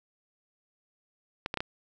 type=clicks; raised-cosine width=0.3 ms; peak=-15 dBFS; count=4; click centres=1.461 / 1.541 / 1.573 / 1.605 s; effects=none